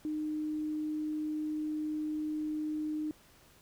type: tone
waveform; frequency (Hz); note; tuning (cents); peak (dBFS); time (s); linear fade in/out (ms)
sine; 306.2; D#4; -28; -32; 0.05-3.11; 0
effects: pink hiss -61 dBFS RMS until 3.61 s